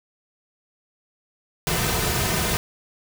pink noise with comb filter, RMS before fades -23 dBFS, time 1.67-2.57 s, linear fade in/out 0 ms, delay 3.6 ms, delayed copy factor -0.65, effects none

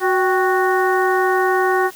harmonic tone with a mistuned harmonic, 369.4 Hz, F#4, 3 cents flat, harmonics 1 / 2 / 3 / 4 / 5, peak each -17 / -20 / -22 / -23 / -24 dBFS, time 0-1.91 s, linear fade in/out 50 ms, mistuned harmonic 2, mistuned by +85 cents, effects white hiss -41 dBFS RMS until 1.95 s

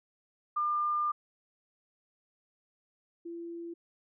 sine tone pair in turn, 1201 / 338.9 Hz, D6 / E4, +38 / +48 cents, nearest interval octave + minor seventh, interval 2190 cents, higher first, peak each -27 / -38 dBFS, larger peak first, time 0.56-1.12 / 3.25-3.74 s, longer first, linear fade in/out 10 ms, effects none

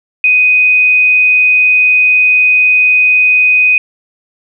sine tone, 2498 Hz, D#7, 6 cents sharp, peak -5 dBFS, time 0.24-3.78 s, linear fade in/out 2 ms, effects none

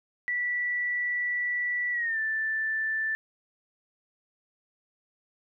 sine tone with pitch glide, 1958 to 1764.6 Hz, B6 to A6, -15 to +5 cents, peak -26 dBFS, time 0.28-3.15 s, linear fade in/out 0 ms, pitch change -180 cents, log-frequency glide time 1.92-2.19 s, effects none

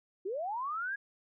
sine linear sweep, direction up, 349.6 to 1666 Hz, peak -33 dBFS, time 0.25-0.96 s, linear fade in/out 10 ms, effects none

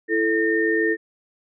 sine tone cluster, 333.1 / 439.8 / 1824 Hz, E4 / A4 / A#6, +18 / -1 / -38 cents, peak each -22 dBFS, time 0.08-0.97 s, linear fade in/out 50 ms, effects none

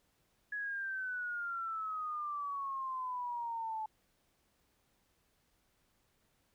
sine exponential sweep, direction down, 1688 to 864 Hz, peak -36 dBFS, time 0.52-3.86 s, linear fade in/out 5 ms, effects pink hiss -75 dBFS RMS until 6.54 s

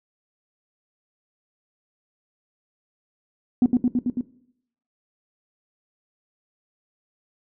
sine tone with echo, 246.9 Hz, B3, in tune, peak -11 dBFS, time 3.62-3.66 s, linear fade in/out 2 ms, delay 110 ms, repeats 5, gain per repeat -2 dB, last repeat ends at 4.21 s, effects noise-tail reverb RT60 0.7 s tail -17 dB re dry + tanh soft clip ceiling -10 dBFS

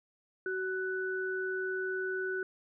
sine tone pair together, 376.2 / 1488 Hz, F#4 / F#6, +29 / +9 cents, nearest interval 2 octaves, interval 2380 cents, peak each -34 / -35 dBFS, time 0.46-2.43 s, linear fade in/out 2 ms, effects none

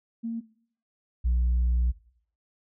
sine tone pair in turn, 229.2 / 60.34 Hz, A#3 / B1, -29 / -40 cents, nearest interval octave + major seventh, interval 2311 cents, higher first, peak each -28 / -19 dBFS, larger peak second, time 0.23-0.41 / 1.24-1.92 s, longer second, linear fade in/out 20 ms, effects noise-tail reverb RT60 0.6 s tail -19 dB re dry + tanh soft clip ceiling -19 dBFS

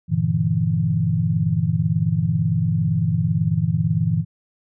sine chord, E half-diminished seventh, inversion first, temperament equal, 98 / 116.54 / 146.83 / 164.81 Hz, G2 / Bb2 / D3 / E3, 0 / 0 / 0 / 0 cents, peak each -25 / -23 / -24 / -20 dBFS, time 0.08-4.25 s, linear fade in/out 50 ms, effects none

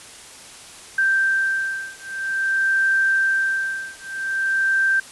sine beating tone pair, 1568 / 1568.5 Hz, G6 / G6, 0 / +1 cents, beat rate 0.5 Hz, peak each -21 dBFS, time 0.98-5 s, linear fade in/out 5 ms, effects white hiss -41 dBFS RMS until 5.11 s + resampled to 24000 Hz

